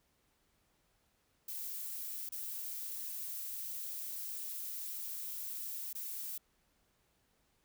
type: noise with dropouts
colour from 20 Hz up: violet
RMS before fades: -42 dBFS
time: 1.48-6.38 s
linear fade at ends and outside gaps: 5 ms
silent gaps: 2.291-2.32 / 5.93-5.95 s
effects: pink hiss -75 dBFS RMS until 7.64 s